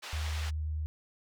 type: band-pass noise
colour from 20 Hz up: white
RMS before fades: -43 dBFS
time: 0.02-0.51 s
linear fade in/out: 20 ms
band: 640 to 3900 Hz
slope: 12 dB/octave
type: tone with vibrato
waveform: sine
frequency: 77.1 Hz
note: D#2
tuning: 15 cents flat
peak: -31 dBFS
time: 0.13-0.86 s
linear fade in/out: 0 ms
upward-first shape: triangle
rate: 9.5 Hz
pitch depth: 10 cents each way
effects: none